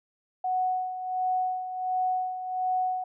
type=tone with tremolo; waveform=sine; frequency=740 Hz; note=F#5; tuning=in tune; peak=-23 dBFS; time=0.44-3.04 s; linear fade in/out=5 ms; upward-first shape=sine; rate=1.4 Hz; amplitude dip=65%; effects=none

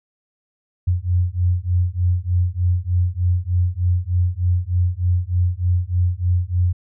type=beating tone pair; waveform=sine; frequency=87.7 / 91 Hz; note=F2 / F#2; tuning=+8 / -28 cents; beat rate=3.3 Hz; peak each=-19 dBFS; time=0.87-6.73 s; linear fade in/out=10 ms; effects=none

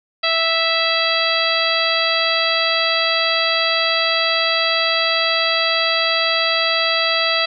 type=harmonic tone with a mistuned harmonic; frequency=658 Hz; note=E5; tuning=3 cents flat; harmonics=1 / 2 / 3 / 4 / 5 / 6 / 7; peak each=-23 / -23 / -23 / -23 / -23 / -23 / -23 dBFS; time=0.23-7.46 s; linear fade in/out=10 ms; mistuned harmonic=7; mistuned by=+19 cents; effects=none

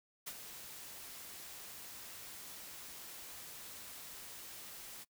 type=noise with ADSR envelope; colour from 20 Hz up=white; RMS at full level=-42 dBFS; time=0.26-5.05 s; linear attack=17 ms; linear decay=46 ms; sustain=-8 dB; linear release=27 ms; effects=noise-tail reverb RT60 0.1 s tail -22 dB re dry

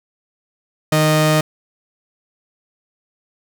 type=tone pair together; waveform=sawtooth; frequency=154.7 / 309.4 Hz; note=D#3 / D#4; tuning=-10 / -10 cents; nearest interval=octave; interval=1200 cents; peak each=-10 dBFS; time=0.92-1.41 s; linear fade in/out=5 ms; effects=none

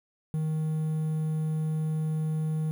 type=tone with quantisation; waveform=triangle; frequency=156.5 Hz; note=D#3; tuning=10 cents sharp; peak=-24 dBFS; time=0.34-2.71 s; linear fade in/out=0 ms; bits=9; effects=none

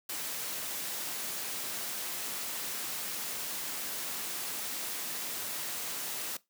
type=noise; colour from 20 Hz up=white; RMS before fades=-37 dBFS; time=0.09-6.37 s; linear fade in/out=5 ms; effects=noise-tail reverb RT60 0.2 s tail -20 dB re dry + high-pass 150 Hz 12 dB/octave

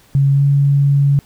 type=tone with pitch glide; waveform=sine; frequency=138.59 to 140.85 Hz; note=C#3 to C#3; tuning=0 to +28 cents; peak=-9 dBFS; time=0.15-1.19 s; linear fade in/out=0 ms; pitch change=+28 cents; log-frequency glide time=0.32-0.43 s; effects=pink hiss -50 dBFS RMS until 1.25 s

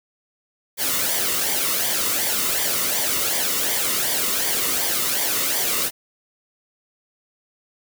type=noise with flanger; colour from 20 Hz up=white; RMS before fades=-22 dBFS; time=0.77-5.91 s; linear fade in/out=50 ms; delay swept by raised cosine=0.74 to 1.26 ms; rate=2.7 Hz; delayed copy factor=-0.6; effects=none

